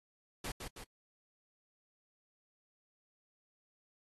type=noise with echo; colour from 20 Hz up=pink; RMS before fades=-41 dBFS; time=0.44-0.52 s; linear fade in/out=5 ms; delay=160 ms; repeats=2; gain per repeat=-4 dB; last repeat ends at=0.84 s; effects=AAC 32 kbps